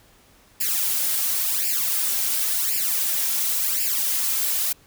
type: noise with flanger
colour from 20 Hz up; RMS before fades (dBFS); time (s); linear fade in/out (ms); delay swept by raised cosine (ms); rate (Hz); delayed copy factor
blue; -23; 0.6-4.73; 10; 0.4 to 3.8; 0.93; +0.9
effects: pink hiss -55 dBFS RMS until 4.86 s